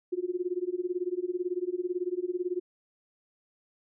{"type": "tone with tremolo", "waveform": "sine", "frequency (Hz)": 359.2, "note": "F4", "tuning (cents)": 49, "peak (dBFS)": -25, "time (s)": [0.12, 2.6], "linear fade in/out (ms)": 10, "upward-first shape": "sine", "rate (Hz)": 18, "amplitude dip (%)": 95, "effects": []}